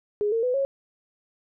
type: tone with pitch steps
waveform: sine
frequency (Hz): 415.3 / 455.5 / 499.6 / 548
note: G#4 / A#4 / B4 / C#5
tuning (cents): 0 / -40 / +20 / -20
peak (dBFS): -21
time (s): 0.21-0.65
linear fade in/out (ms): 0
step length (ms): 110
effects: none